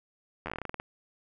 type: slowing click train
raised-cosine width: 0.5 ms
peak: -20 dBFS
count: 13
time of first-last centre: 0.46-0.799 s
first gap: 11 ms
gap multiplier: 1.16
effects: none